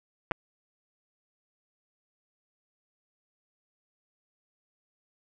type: clicks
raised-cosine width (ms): 0.5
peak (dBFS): -13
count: 2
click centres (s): 0.312 / 0.318
effects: none